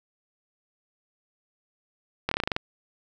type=slowing click train; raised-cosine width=0.3 ms; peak=-9 dBFS; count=9; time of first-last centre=2.29-2.564 s; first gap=24 ms; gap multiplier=1.1; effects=none